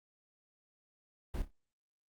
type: noise with echo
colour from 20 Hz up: brown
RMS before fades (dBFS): -35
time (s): 1.34-1.42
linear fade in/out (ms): 2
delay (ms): 29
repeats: 3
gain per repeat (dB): -11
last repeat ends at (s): 1.507
effects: Opus 24 kbps